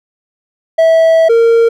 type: tone pair in turn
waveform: triangle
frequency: 652 / 461 Hz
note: E5 / A#4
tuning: -19 / -19 cents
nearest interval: tritone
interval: 600 cents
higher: first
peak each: -3 dBFS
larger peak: neither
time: 0.78-1.29 / 1.29-1.69 s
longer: first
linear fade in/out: 10 ms
effects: none